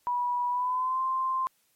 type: tone with pitch glide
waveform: sine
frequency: 976 to 1046.1 Hz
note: B5 to C6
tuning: -21 to -1 cents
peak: -25 dBFS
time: 0.07-1.47 s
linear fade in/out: 0 ms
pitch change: +120 cents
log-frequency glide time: 0.49-1.01 s
effects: white hiss -69 dBFS RMS until 1.75 s + MP3 64 kbps